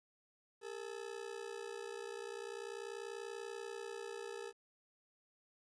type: ring-modulated tone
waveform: 40% pulse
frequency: 432 Hz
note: A4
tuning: 32 cents flat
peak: -40 dBFS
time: 0.61-4.53 s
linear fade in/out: 50 ms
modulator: 30.2 Hz
effects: resampled to 22050 Hz + 12-bit